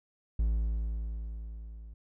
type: tone with level ramp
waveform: triangle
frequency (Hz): 55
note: A1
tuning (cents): 0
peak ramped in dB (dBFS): -22 to -42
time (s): 0.39-1.94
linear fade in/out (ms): 5
effects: none